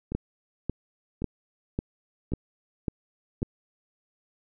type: two click trains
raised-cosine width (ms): 3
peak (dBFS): -21 / -14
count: 4 / 7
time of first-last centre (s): 0.12-3.42 / 0.15-3.429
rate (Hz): 0.909 / 1.83
effects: none